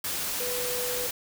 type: tone in noise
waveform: sine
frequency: 493.9 Hz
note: B4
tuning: in tune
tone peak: -32 dBFS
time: 0.4-1.07 s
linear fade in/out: 5 ms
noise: white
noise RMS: -31 dBFS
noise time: 0.04-1.11 s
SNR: -4 dB
effects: none